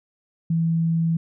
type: tone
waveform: sine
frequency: 164.81 Hz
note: E3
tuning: in tune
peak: -18 dBFS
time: 0.5-1.17 s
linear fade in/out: 5 ms
effects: none